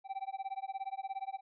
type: tone with tremolo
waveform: triangle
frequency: 776 Hz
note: G5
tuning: 18 cents flat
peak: -32 dBFS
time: 0.04-1.41 s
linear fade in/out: 50 ms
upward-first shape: sine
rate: 17 Hz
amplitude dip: 100%
effects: resampled to 11025 Hz